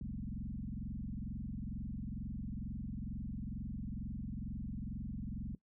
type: tone with frequency modulation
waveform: sine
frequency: 132.5 Hz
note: C3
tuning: 22 cents sharp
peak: -39 dBFS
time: 0.01-5.55 s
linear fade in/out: 2 ms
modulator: 22.2 Hz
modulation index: 4.8
effects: noise-tail reverb RT60 0.1 s tail -18 dB re dry